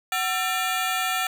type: ring-modulated tone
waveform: 20% pulse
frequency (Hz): 1046.5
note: C6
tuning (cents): 0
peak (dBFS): -15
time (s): 0.12-1.27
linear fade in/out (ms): 2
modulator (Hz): 299
effects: none